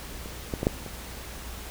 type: clicks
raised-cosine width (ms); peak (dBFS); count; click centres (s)
2; -26 / -15 / -14 / -7 / -24; 5; 0.259 / 0.538 / 0.631 / 0.669 / 0.863
effects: added 60 Hz sine -41 dBFS peak until 1.7 s + pink hiss -41 dBFS RMS until 1.7 s